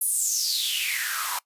white noise with high-pass filter sweep, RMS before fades -26 dBFS, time 0.01-1.39 s, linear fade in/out 5 ms, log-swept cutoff 11000 to 920 Hz, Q 6.3, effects noise-tail reverb RT60 0.1 s tail -21 dB re dry + resampled to 32000 Hz

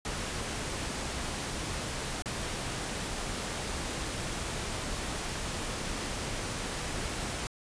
pink noise with dropouts, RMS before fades -35 dBFS, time 0.05-7.47 s, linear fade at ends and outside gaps 1 ms, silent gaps 2.222-2.258 s, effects resampled to 22050 Hz

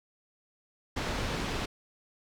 pink low-pass noise, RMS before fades -33 dBFS, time 0.96-1.66 s, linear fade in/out 10 ms, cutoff 4600 Hz, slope 12 dB/octave, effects none

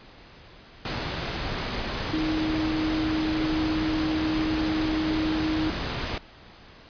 sine tone in noise, 313.5 Hz, D#4, 13 cents sharp, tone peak -24 dBFS, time 2.13-5.7 s, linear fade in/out 2 ms, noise pink, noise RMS -30 dBFS, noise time 0.85-6.18 s, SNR +3 dB, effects pink hiss -49 dBFS RMS until 6.89 s + resampled to 11025 Hz

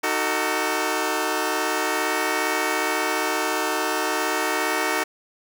10% pulse chord, D# diminished, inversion none, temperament just, 311.1 / 373.4 / 448 Hz, D#4 / F#4 / A4, 0 / +16 / +31 cents, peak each -18 dBFS, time 0.03-5.04 s, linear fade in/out 10 ms, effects none

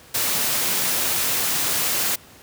white noise, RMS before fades -22 dBFS, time 0.14-2.16 s, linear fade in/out 10 ms, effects pink hiss -47 dBFS RMS until 2.42 s + high-pass 80 Hz 12 dB/octave

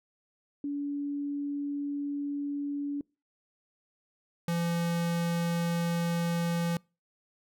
sine / square tone pair in turn, 286 / 170.06 Hz, D4 / F3, -46 / -46 cents, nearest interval major sixth, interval 900 cents, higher first, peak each -30 / -28 dBFS, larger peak second, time 0.64-3.01 / 4.48-6.77 s, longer first, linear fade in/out 2 ms, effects noise-tail reverb RT60 0.3 s tail -26 dB re dry

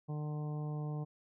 harmonic tone, 150.2 Hz, D3, 39 cents sharp, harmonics 1 / 2 / 3 / 4 / 5 / 6 / 7, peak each -36 / -48 / -49 / -54 / -52 / -58 / -57 dBFS, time 0.08-1.05 s, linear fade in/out 20 ms, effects none

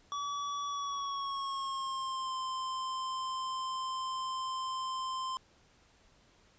square tone with pitch glide, 1143 to 1042.1 Hz, D6 to C6, -47 to -7 cents, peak -35 dBFS, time 0.12-5.37 s, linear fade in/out 0 ms, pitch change -160 cents, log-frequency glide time 0.67-2.36 s, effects pink hiss -65 dBFS RMS until 6.58 s + resampled to 16000 Hz

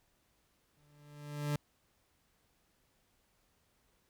40% pulse tone with exponential growth, 146.83 Hz, D3, in tune, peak -29 dBFS, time 0.77-1.56 s, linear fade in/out 2 ms, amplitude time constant 170 ms, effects pink hiss -74 dBFS RMS until 4.09 s

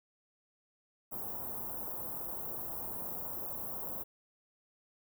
white band-stop noise, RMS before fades -40 dBFS, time 1.11-4.04 s, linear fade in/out 20 ms, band 1000 to 14000 Hz, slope 24 dB/octave, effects none

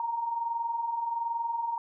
sine tone pair together, 911 / 932.3 Hz, A#5 / A#5, -40 / 0 cents, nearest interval unison, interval 40 cents, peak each -37 / -29 dBFS, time 0-1.78 s, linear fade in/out 2 ms, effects none

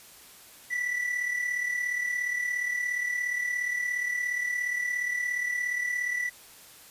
triangle tone with amplitude modulation, 1966 Hz, B6, 8 cents flat, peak -23 dBFS, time 0.7-6.3 s, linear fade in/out 20 ms, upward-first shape sine, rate 37.1 Hz, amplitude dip 55%, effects white hiss -51 dBFS RMS until 6.9 s + resampled to 32000 Hz

